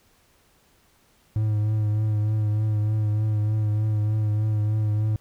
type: tone with vibrato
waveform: triangle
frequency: 106.8 Hz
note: G#2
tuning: 49 cents sharp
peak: -18 dBFS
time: 1.36-5.16 s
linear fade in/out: 0 ms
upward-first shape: triangle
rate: 3.3 Hz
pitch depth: 33 cents each way
effects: pink hiss -61 dBFS RMS until 5.2 s